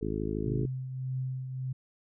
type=harmonic tone; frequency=53 Hz; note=G#1; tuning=36 cents sharp; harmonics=1 / 2 / 3 / 4 / 5 / 6 / 7 / 8; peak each=-38 / -38 / -38 / -38 / -38 / -38 / -38 / -38 dBFS; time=0.01-0.66 s; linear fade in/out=10 ms
type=tone with tremolo; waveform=sine; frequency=129.9 Hz; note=C3; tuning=12 cents flat; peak=-29 dBFS; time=0.45-1.73 s; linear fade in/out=10 ms; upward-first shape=triangle; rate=1.7 Hz; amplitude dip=55%
effects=none